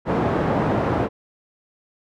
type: band-pass noise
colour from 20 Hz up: pink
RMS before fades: -21 dBFS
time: 0.05-1.09 s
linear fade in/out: 50 ms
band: 130 to 970 Hz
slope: 12 dB/octave
effects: none